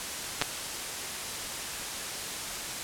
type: clicks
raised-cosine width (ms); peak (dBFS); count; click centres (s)
0.2; -7 / -8; 2; 0.415 / 0.422
effects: white hiss -35 dBFS RMS until 2.83 s + low-pass 10000 Hz 12 dB/octave